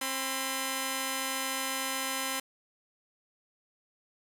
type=tone pair together; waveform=5% pulse; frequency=266.5 / 1017.9 Hz; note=C4 / C6; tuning=+32 / -48 cents; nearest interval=octave + major seventh; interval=2320 cents; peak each=-22 dBFS; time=0.01-2.4 s; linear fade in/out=5 ms; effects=none